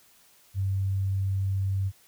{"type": "tone", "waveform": "sine", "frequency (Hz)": 96.8, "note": "G2", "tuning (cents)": -21, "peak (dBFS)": -24, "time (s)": [0.54, 1.92], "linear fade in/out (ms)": 50, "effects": ["white hiss -59 dBFS RMS until 2.07 s"]}